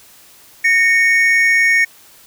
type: tone pair together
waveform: triangle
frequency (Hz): 1842 / 2222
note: A#6 / C#7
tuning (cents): -21 / +4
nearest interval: minor third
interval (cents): 325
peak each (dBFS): -11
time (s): 0.64-1.85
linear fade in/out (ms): 10
effects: white hiss -45 dBFS RMS until 2.26 s